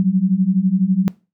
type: beating tone pair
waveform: sine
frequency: 180.8 / 192.8 Hz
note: F#3 / G3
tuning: -40 / -28 cents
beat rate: 12 Hz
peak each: -16 dBFS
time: 0-1.08 s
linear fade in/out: 0 ms
effects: noise-tail reverb RT60 0.3 s tail -21 dB re dry